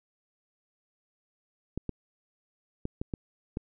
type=clicks; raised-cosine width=3 ms; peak=-19 dBFS; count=6; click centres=1.776 / 1.893 / 2.854 / 3.015 / 3.138 / 3.571 s; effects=none